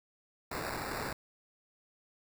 white noise with sample-and-hold, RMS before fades -38 dBFS, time 0.51-1.13 s, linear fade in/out 5 ms, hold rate 3150 Hz, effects none

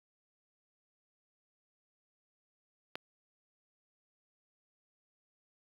click, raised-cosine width 0.3 ms, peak -21 dBFS, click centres 2.955 s, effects high-pass 200 Hz 12 dB/octave + 8-bit

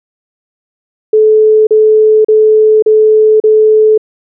sine tone bursts, 432.6 Hz, A4, 29 cents flat, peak -3 dBFS, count 5, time 1.13-3.978 s, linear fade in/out 5 ms, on 540 ms, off 37 ms, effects none

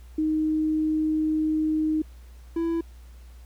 sine / triangle tone pair in turn, 311.1 / 332.3 Hz, D#4 / E4, 0 / +14 cents, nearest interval minor second, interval 114 cents, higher second, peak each -21 dBFS, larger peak neither, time 0.18-2.02 / 2.56-2.81 s, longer first, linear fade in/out 5 ms, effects added 60 Hz sine -43 dBFS peak until 3.45 s + pink hiss -59 dBFS RMS until 3.45 s

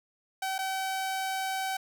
sawtooth tone with dropouts, 765 Hz, G5, 42 cents flat, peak -26 dBFS, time 0.42-1.77 s, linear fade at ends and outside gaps 5 ms, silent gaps 0.582-0.588 s, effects none

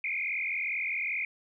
sine tone with frequency modulation, 2283 Hz, D7, 50 cents flat, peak -29 dBFS, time 0.04-1.25 s, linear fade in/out 2 ms, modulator 42.5 Hz, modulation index 4.5, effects none

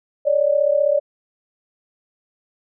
sine tone pair together, 562 / 597.5 Hz, C#5 / D5, +24 / +30 cents, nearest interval minor second, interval 106 cents, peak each -17 dBFS, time 0.25-1 s, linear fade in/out 20 ms, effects none

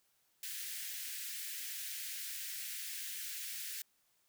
white high-pass noise, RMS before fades -43 dBFS, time 0.43-3.82 s, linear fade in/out 2 ms, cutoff 1600 Hz, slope 48 dB/octave, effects white hiss -75 dBFS RMS until 4.28 s

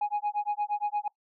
sine tone with tremolo, 830.6 Hz, G#5, in tune, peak -22 dBFS, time 0.01-1.08 s, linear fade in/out 5 ms, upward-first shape sine, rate 8.6 Hz, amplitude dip 100%, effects noise-tail reverb RT60 0.1 s tail -23 dB re dry + tanh soft clip ceiling -23 dBFS

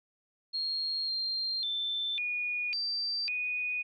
sine tone with pitch steps, 4252 / 4184 / 3542 / 2452 / 4680 / 2477 Hz, C8 / C8 / A7 / D#7 / D8 / D#7, +27 / -1 / +11 / -26 / -7 / -8 cents, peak -30 dBFS, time 0.53-3.83 s, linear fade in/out 20 ms, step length 550 ms, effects none

